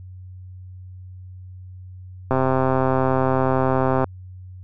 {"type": "click train", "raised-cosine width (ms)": 1, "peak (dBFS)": -6, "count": 228, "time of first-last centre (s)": [2.31, 4.043], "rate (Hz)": 131, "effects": ["added 92 Hz sine -36 dBFS peak until 4.63 s"]}